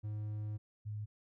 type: tone pair in turn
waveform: triangle / sine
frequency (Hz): 106 / 105.52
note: G#2 / G#2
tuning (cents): +36 / +28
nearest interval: unison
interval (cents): 8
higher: first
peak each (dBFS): -35 / -38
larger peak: first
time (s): 0.03-0.58 / 0.85-1.06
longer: first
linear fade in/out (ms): 20
effects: none